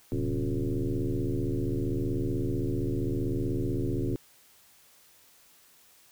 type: tone with frequency modulation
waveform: sine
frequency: 123.8 Hz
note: B2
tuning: 5 cents sharp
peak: -26 dBFS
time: 0.12-4.16 s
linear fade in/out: 0 ms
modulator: 75.6 Hz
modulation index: 3.7
effects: white hiss -59 dBFS RMS until 6.11 s